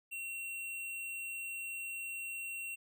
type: tone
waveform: square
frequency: 2731 Hz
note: F7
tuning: 39 cents flat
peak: -40 dBFS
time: 0.11-2.76 s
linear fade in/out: 20 ms
effects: none